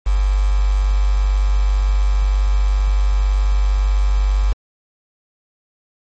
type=tone with quantisation; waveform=sine; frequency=49 Hz; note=G1; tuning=in tune; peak=-12 dBFS; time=0.06-4.53 s; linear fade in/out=10 ms; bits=5; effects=MP3 32 kbps